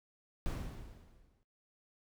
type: noise with exponential decay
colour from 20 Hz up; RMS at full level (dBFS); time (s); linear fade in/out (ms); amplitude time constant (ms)
brown; -34; 0.46-1.43; 0; 210
effects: noise-tail reverb RT60 0.4 s tail -25 dB re dry